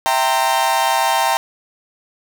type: chord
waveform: 40% pulse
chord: C dominant seventh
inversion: first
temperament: equal with one note detuned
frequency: 659.3 / 784 / 919.5 / 1046.5 Hz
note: E5 / G5 / Bb5 / C6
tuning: 0 / 0 / -24 / 0 cents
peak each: -22 / -18 / -17 / -23 dBFS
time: 0.06-1.37 s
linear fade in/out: 0 ms
effects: none